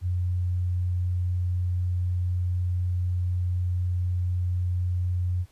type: tone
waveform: sine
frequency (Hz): 89.6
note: F2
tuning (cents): +45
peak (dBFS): -23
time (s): 0.01-5.46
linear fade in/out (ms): 50
effects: pink hiss -62 dBFS RMS until 5.51 s + resampled to 32000 Hz